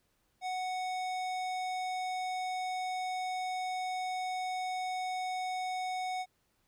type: tone with hard clipping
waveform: sine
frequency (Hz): 740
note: F#5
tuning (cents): 0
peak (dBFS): -35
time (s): 0.41-6.26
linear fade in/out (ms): 50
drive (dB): 16
effects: pink hiss -75 dBFS RMS until 6.67 s